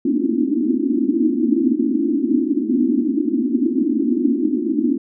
pink band-pass noise, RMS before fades -18 dBFS, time 0.05-4.98 s, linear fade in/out 5 ms, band 230 to 340 Hz, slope 96 dB/octave, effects none

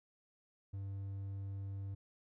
triangle tone, 98.2 Hz, G2, 4 cents sharp, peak -38 dBFS, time 0.73-1.95 s, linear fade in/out 10 ms, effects none

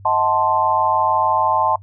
sine chord, D# diminished seventh, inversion none, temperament equal with one note detuned, 633.1 / 740 / 880 / 1046.5 Hz, D#5 / F#5 / A5 / C6, +30 / 0 / 0 / 0 cents, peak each -23 / -23 / -17 / -19 dBFS, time 0.05-1.76 s, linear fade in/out 5 ms, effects noise-tail reverb RT60 0.1 s tail -23 dB re dry + added 98 Hz sine -38 dBFS peak until 1.82 s

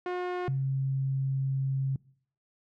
sawtooth / sine tone pair in turn, 359.7 / 134.74 Hz, F#4 / C#3, -49 / -49 cents, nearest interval octave + perfect fourth, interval 1700 cents, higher first, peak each -26 dBFS, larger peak neither, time 0.06-0.48 / 0.48-1.96 s, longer second, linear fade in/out 2 ms, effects noise-tail reverb RT60 0.6 s tail -23 dB re dry + low-pass 2000 Hz 12 dB/octave

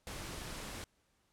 pink noise, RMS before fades -44 dBFS, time 0.07-0.84 s, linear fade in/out 0 ms, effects pink hiss -75 dBFS RMS until 1.32 s + low-pass 11000 Hz 12 dB/octave

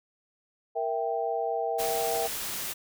sine chord, E diminished, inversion second, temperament equal, 466.2 / 659.3 / 784 Hz, Bb4 / E5 / G5, 0 / 0 / 0 cents, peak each -31 dBFS, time 0.75-2.28 s, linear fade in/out 20 ms
white noise, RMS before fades -34 dBFS, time 1.78-2.74 s, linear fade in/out 20 ms
effects none

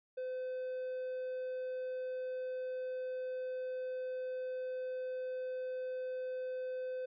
triangle tone, 511 Hz, C5, 41 cents flat, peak -35 dBFS, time 0.17-7.06 s, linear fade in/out 10 ms, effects resampled to 11025 Hz

